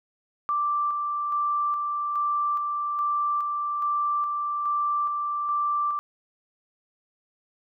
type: tone with tremolo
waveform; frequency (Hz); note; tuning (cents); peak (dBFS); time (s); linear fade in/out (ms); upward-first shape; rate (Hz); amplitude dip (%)
sine; 1174.7; D6; 0; -22; 0.49-5.99; 0; square; 1.2; 30
effects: none